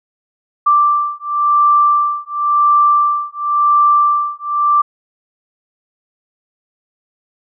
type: beating tone pair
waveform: sine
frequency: 1175 / 1175.94 Hz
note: D6 / D6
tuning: +1 / +2 cents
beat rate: 0.94 Hz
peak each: -13 dBFS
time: 0.66-4.82 s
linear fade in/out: 10 ms
effects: none